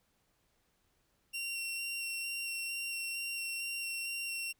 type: tone with vibrato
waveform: sawtooth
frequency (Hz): 2742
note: F7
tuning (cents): -32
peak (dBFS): -33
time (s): 1.33-4.53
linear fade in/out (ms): 20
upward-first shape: square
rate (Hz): 2.2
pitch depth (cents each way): 9
effects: pink hiss -75 dBFS RMS until 4.59 s